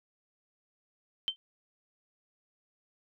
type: tone with exponential decay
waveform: sine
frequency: 3110 Hz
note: G7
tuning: 14 cents flat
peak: -23 dBFS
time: 1.28-1.36 s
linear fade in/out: 0 ms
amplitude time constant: 17 ms
effects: none